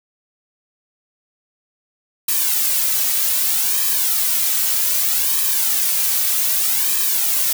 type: noise with flanger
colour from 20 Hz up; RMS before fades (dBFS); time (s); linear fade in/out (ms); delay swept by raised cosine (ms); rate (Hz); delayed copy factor
blue; -18; 2.28-7.53; 5; 1.4 to 2.9; 0.64; -0.85
effects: none